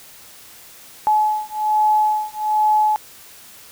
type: beating tone pair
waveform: sine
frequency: 853 / 854.2 Hz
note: G#5 / G#5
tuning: +46 / +48 cents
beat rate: 1.2 Hz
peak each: -18 / -18 dBFS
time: 1.07-2.96 s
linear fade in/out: 0 ms
effects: white hiss -43 dBFS RMS until 3.71 s